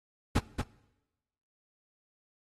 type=noise with echo; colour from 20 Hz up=brown; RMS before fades=-22 dBFS; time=0.35-0.39 s; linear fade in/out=10 ms; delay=230 ms; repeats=1; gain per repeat=-7 dB; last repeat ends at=0.62 s; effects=noise-tail reverb RT60 1.0 s tail -21 dB re dry + AAC 32 kbps